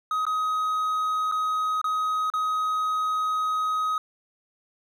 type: tone with dropouts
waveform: triangle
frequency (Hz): 1261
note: D#6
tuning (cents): +23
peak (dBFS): -21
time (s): 0.11-3.98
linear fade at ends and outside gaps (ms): 2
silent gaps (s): 0.253-0.266 / 1.315-1.321 / 1.815-1.842 / 2.301-2.337
effects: none